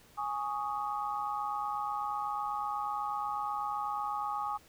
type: chord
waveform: sine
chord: Ab suspended fourth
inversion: none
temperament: equal with one note detuned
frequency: 830.6 / 1116.4 / 1244.5 Hz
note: Ab5 / Db6 / Eb6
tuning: 0 / +12 / 0 cents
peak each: -35 / -38 / -37 dBFS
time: 0.17-4.58 s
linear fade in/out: 20 ms
effects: pink hiss -60 dBFS RMS until 4.68 s